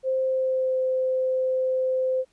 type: tone with pitch glide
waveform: sine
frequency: 523.3 to 517.3 Hz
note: C5 to C5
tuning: 0 to -20 cents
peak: -21 dBFS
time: 0.03-2.25 s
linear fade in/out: 50 ms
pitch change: -20 cents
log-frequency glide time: 0.24-0.79 s
effects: pink hiss -66 dBFS RMS until 2.32 s + resampled to 22050 Hz